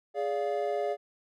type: chord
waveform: triangle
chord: D diminished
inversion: second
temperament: equal with one note detuned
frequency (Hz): 415.3 / 577.6 / 698.5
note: Ab4 / D5 / F5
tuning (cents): 0 / -29 / 0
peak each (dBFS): -30 / -30 / -31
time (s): 0.14-0.97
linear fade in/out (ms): 50
effects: none